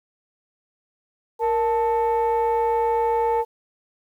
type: tone pair together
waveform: sine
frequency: 466.2 / 880 Hz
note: A#4 / A5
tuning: 0 / 0 cents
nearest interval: major seventh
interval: 1100 cents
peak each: -19 dBFS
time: 1.39-3.45 s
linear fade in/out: 50 ms
effects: tanh soft clip ceiling -15 dBFS + 9-bit